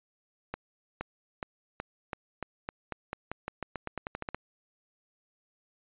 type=accelerating click train; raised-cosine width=0.5 ms; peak=-19 dBFS; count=20; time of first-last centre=0.54-4.346 s; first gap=470 ms; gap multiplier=0.89; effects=resampled to 8000 Hz